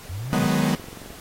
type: linear two-way sweep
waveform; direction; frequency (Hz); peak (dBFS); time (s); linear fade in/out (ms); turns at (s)
sine; up then down; 80.6 to 150.7 to 92.8; -28; 0.09-0.46; 10; 0.36
type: chord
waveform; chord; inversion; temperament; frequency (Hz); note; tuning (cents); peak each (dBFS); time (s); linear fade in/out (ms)
45% pulse; G# minor seventh; second; equal; 155.56 / 185 / 207.7 / 246.9; D#3 / F#3 / G#3 / B3; 0 / 0 / 0 / 0; -25; 0.33-0.75; 0
type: click train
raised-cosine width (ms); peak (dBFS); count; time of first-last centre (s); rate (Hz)
2; -27; 10; 0.71-1.105; 22.8
effects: pink hiss -43 dBFS RMS until 1.2 s + AAC 48 kbps